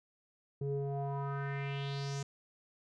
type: tone with low-pass filter sweep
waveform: square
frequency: 139.5 Hz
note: C#3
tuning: 11 cents sharp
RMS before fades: -37 dBFS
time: 0.61-2.23 s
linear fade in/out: 5 ms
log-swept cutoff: 340 to 7000 Hz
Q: 3.7
effects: none